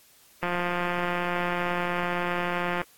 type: click train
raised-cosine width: 0.5 ms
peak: -13 dBFS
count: 421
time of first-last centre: 0.43-2.816 s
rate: 176 Hz
effects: white hiss -57 dBFS RMS until 2.97 s + AAC 64 kbps